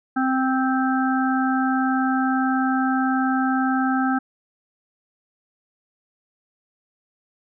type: harmonic tone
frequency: 261.6 Hz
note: C4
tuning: in tune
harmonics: 1 / 3 / 5 / 6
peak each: -20 / -25 / -27 / -28 dBFS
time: 0.16-4.19 s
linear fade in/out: 10 ms
effects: none